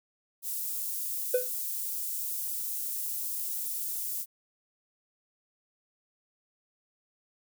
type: high-pass noise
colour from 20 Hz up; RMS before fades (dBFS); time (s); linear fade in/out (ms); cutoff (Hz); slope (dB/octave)
white; -34; 0.42-4.26; 50; 10000; 12
type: tone with exponential decay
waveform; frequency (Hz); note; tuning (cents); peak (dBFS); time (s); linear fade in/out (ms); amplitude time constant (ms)
triangle; 500; B4; +21; -17; 1.34-1.5; 5; 34
effects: none